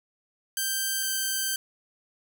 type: tone pair in turn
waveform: 5% pulse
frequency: 1568 / 1558.1 Hz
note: G6 / G6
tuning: 0 / -11 cents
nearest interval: unison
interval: 11 cents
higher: first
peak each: -15 dBFS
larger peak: neither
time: 0.57-1.03 / 1.03-1.56 s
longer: second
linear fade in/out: 2 ms
effects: none